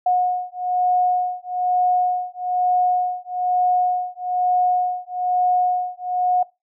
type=beating tone pair; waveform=sine; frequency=725 / 726.1 Hz; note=F#5 / F#5; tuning=-35 / -33 cents; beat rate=1.1 Hz; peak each=-20 / -20 dBFS; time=0.06-6.43 s; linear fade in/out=5 ms; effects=noise-tail reverb RT60 0.2 s tail -19 dB re dry